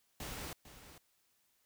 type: noise with echo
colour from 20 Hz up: pink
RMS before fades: -44 dBFS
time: 0.2-0.53 s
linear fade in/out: 2 ms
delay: 450 ms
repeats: 1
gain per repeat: -12 dB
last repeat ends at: 0.98 s
effects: white hiss -75 dBFS RMS until 1.65 s